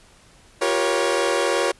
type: chord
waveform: sawtooth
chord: G half-diminished seventh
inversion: third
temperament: equal with one note detuned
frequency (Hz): 349.2 / 392 / 476 / 554.4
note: F4 / G4 / Bb4 / Db5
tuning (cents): 0 / 0 / +36 / 0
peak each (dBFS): -22 / -22 / -20 / -19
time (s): 0.61-1.72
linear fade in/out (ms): 10
effects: pink hiss -52 dBFS RMS until 1.79 s + resampled to 24000 Hz